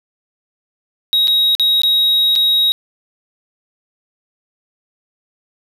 triangle tone with dropouts, 3800 Hz, A#7, 33 cents sharp, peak -9 dBFS, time 1.13-2.72 s, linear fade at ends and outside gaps 0 ms, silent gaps 1.273-1.28 / 1.551-1.597 / 1.818-1.834 / 2.354-2.36 s, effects none

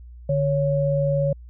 sine tone pair together, 147.2 / 555.8 Hz, D3 / C#5, +4 / +4 cents, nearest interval octave + major seventh, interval 2300 cents, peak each -21 / -21 dBFS, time 0.29-1.33 s, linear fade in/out 5 ms, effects added 60 Hz sine -39 dBFS peak until 1.49 s

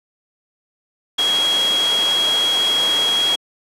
sine tone in noise, 3300 Hz, G#7, 12 cents flat, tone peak -15 dBFS, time 1.18-3.36 s, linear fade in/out 10 ms, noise pink, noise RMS -23 dBFS, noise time 1.18-3.36 s, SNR +5 dB, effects high-pass 400 Hz 12 dB/octave + low-pass 10000 Hz 12 dB/octave

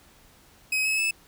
40% pulse tone with pitch steps, 2538 / 2576 / 2615 Hz, D#7 / E7 / E7, +34 / -41 / -15 cents, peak -22 dBFS, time 0.72-1.11 s, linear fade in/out 5 ms, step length 130 ms, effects pink hiss -56 dBFS RMS until 1.27 s

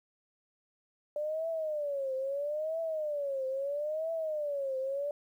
sine tone with vibrato, 587.3 Hz, D5, in tune, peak -31 dBFS, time 1.16-5.11 s, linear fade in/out 2 ms, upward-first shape triangle, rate 0.76 Hz, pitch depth 210 cents each way, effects 11-bit

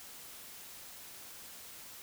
silence, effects white hiss -50 dBFS RMS until 2.02 s

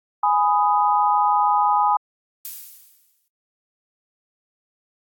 sine chord, G# minor, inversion none, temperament just, 830.6 / 996.7 / 1245.9 Hz, G#5 / B5 / D#6, 0 / +16 / +2 cents, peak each -18 / -20 / -22 dBFS, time 0.23-1.97 s, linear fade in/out 5 ms
violet noise with exponential decay, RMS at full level -29 dBFS, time 2.45-3.28 s, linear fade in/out 0 ms, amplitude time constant 180 ms
effects AAC 64 kbps

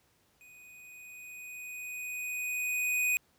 square tone with level ramp, 2489 Hz, D#7, in tune, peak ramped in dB -54 to -26 dBFS, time 0.41-3.17 s, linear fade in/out 0 ms, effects pink hiss -69 dBFS RMS until 3.38 s + high-pass 60 Hz 12 dB/octave

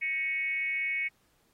sine tone with frequency modulation, 2217 Hz, C#7, in tune, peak -28 dBFS, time 0.01-1.09 s, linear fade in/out 20 ms, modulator 311 Hz, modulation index 0.62, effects pink hiss -70 dBFS RMS until 1.53 s + AAC 48 kbps

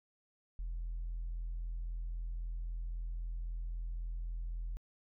sine tone, 41.89 Hz, E1, 29 cents sharp, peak -35 dBFS, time 0.59-4.77 s, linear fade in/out 0 ms, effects tanh soft clip ceiling -34 dBFS

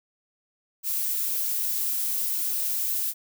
violet noise, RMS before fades -27 dBFS, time 0.83-3.14 s, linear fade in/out 50 ms, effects none

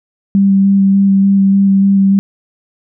sine tone with vibrato, 196 Hz, G3, in tune, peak -6 dBFS, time 0.35-2.19 s, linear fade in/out 0 ms, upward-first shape square, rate 3.4 Hz, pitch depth 10 cents each way, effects none

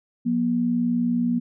sine tone pair together, 179.8 / 240 Hz, F#3 / B3, -49 / -49 cents, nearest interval perfect fourth, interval 500 cents, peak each -27 / -20 dBFS, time 0.25-1.4 s, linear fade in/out 20 ms, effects none

